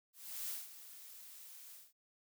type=noise with ADSR envelope; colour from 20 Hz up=blue; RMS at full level=-41 dBFS; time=0.13-1.93 s; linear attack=360 ms; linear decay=180 ms; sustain=-13 dB; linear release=190 ms; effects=none